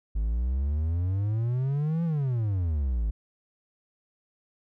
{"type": "exponential two-way sweep", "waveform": "triangle", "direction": "up then down", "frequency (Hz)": [50.9, 171, 50.9], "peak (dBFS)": -22, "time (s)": [0.15, 3.11], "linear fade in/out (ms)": 10, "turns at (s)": 2.04, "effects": []}